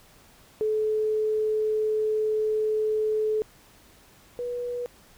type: tone pair in turn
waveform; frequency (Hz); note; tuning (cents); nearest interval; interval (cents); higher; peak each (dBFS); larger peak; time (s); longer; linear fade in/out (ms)
sine; 431.3 / 486.7; A4 / B4; -35 / -25; major second; 210; second; -22 / -28; first; 0.61-3.42 / 4.39-4.86; first; 0
effects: pink hiss -55 dBFS RMS until 5.17 s